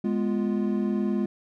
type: chord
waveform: triangle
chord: F diminished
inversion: first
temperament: equal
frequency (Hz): 207.7 / 246.9 / 349.2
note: Ab3 / Cb4 / F4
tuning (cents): 0 / 0 / 0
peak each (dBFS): -23 / -28 / -28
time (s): 0.04-1.26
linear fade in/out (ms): 5
effects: none